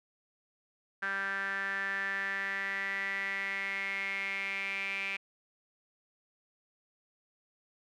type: tone with band-pass filter sweep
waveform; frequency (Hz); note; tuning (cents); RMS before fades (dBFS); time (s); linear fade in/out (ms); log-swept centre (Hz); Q
sawtooth; 196; G3; 0; -35; 1.02-5.17; 10; 1600 to 2400; 8.9
effects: none